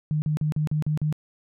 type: tone bursts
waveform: sine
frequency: 152.4 Hz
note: D#3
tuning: 36 cents flat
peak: -21 dBFS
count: 7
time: 0.11-1.126 s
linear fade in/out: 0 ms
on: 110 ms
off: 41 ms
effects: none